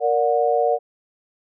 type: chord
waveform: sine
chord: Bb augmented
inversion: none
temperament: just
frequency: 466.2 / 582.7 / 728.4 Hz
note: Bb4 / D5 / F#5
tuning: 0 / -14 / -27 cents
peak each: -20 / -21 / -20 dBFS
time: 0-0.79 s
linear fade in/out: 50 ms
effects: none